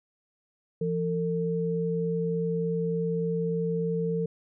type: tone pair together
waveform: sine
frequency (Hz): 169.2 / 451.7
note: E3 / A4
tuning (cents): +45 / +45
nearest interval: octave + perfect fourth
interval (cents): 1700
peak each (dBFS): -28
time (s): 0.81-4.26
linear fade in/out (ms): 5
effects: none